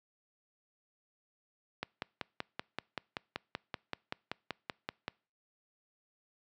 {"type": "click train", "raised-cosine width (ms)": 0.3, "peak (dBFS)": -19, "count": 18, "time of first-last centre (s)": [1.83, 5.08], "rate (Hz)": 5.23, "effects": ["noise-tail reverb RT60 0.4 s tail -26 dB re dry", "high-pass 100 Hz 12 dB/octave"]}